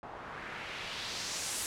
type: noise with low-pass filter sweep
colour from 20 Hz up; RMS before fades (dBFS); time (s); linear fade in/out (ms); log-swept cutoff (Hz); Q
white; -40; 0.03-1.66; 0; 920 to 10000; 1.5
effects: none